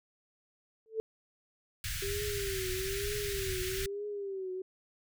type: tone with exponential growth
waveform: sine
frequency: 442.6 Hz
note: A4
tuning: 10 cents sharp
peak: -26 dBFS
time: 0.86-1 s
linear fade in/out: 0 ms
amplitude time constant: 29 ms
type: band-stop noise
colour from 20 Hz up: pink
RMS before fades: -37 dBFS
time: 1.84-3.86 s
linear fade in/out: 2 ms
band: 140 to 1500 Hz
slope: 48 dB/octave
type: tone with vibrato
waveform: sine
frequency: 392 Hz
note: G4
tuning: in tune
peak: -35 dBFS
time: 2.02-4.62 s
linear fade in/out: 5 ms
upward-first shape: triangle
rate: 1.1 Hz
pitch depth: 110 cents each way
effects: none